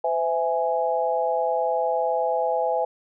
sine chord, C augmented, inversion none, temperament equal with one note detuned, 509.8 / 659.3 / 830.6 Hz, C5 / E5 / G#5, -45 / 0 / 0 cents, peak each -25 dBFS, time 0.04-2.85 s, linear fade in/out 5 ms, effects none

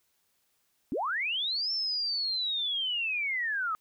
sine linear two-way sweep, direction up then down, 210 to 5400 to 1236 Hz, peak -28 dBFS, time 0.92-3.75 s, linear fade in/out 0 ms, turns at 1.72 s, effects white hiss -73 dBFS RMS until 3.8 s

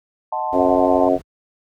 sine chord, D# diminished seventh, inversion none, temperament equal, 622.3 / 740 / 880 / 1046.5 Hz, D#5 / F#5 / A5 / C6, 0 / 0 / 0 / 0 cents, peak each -29 / -26 / -23 / -29 dBFS, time 0.32-1.09 s, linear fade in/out 5 ms
brown noise, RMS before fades -33 dBFS, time 0.52-1.22 s, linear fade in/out 10 ms
harmonic tone, 91.3 Hz, F#2, 23 cents flat, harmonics 3 / 4 / 5 / 6 / 7 / 8, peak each -19 / -22 / -23 / -22 / -18 / -23 dBFS, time 0.52-1.19 s, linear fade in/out 50 ms
effects high-pass 60 Hz 12 dB/octave

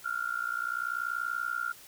sine tone with amplitude modulation, 1400 Hz, F6, 4 cents sharp, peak -26 dBFS, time 0.04-1.73 s, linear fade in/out 20 ms, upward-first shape sine, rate 60.5 Hz, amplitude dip 95%, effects white hiss -52 dBFS RMS until 1.87 s

